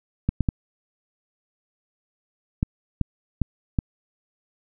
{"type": "clicks", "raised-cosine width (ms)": 5, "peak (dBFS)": -8, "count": 7, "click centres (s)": [0.29, 0.407, 0.488, 2.629, 3.013, 3.417, 3.788], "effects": []}